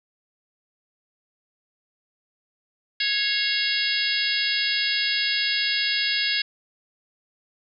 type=harmonic tone with a mistuned harmonic; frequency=555 Hz; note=C#5; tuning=2 cents sharp; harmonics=3 / 4 / 5 / 6 / 7 / 8 / 9; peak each=-29 / -29 / -29 / -29 / -29 / -29 / -29 dBFS; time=3-6.42 s; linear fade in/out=5 ms; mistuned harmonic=4; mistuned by=-44 cents; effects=none